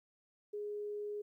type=tone; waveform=sine; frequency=415.3 Hz; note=G#4; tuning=in tune; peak=-38 dBFS; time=0.53-1.22 s; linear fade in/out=10 ms; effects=13-bit

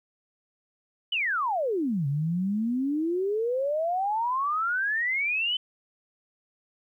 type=exponential two-way sweep; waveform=sine; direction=down then up; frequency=3078 to 136.1 to 3078 Hz; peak=-24 dBFS; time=1.12-5.57 s; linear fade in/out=5 ms; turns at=2.07 s; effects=11-bit

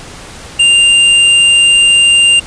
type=tone; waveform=square; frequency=2794 Hz; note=F7; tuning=in tune; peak=-5 dBFS; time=0.59-2.4 s; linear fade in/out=10 ms; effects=pink hiss -30 dBFS RMS until 2.46 s + resampled to 22050 Hz

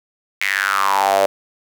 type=tone with high-pass filter sweep; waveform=sawtooth; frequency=98 Hz; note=G2; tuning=in tune; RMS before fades=-17 dBFS; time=0.41-1.26 s; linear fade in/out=0 ms; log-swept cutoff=2200 to 570 Hz; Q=6.5; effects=7-bit

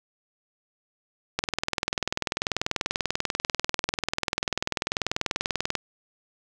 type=click train; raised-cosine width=0.2 ms; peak=-7 dBFS; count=90; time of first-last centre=1.39-5.753 s; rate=20.4 Hz; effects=none

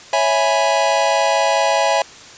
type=chord; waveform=square; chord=C# minor seventh; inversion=none; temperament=equal; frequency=554.4 / 659.3 / 830.6 / 987.8 Hz; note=C#5 / E5 / G#5 / B5; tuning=0 / 0 / 0 / 0 cents; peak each=-21 / -19 / -19 / -23 dBFS; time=0.13-2.02 s; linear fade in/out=2 ms; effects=white hiss -39 dBFS RMS until 2.37 s + resampled to 16000 Hz

